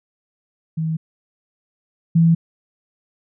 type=tone pair in turn; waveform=sine; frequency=160.1 / 165.65 Hz; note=D#3 / E3; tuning=+50 / +9 cents; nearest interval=minor second; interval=59 cents; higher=second; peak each=-19 / -10 dBFS; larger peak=second; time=0.77-0.97 / 2.15-2.35 s; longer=neither; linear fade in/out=10 ms; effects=none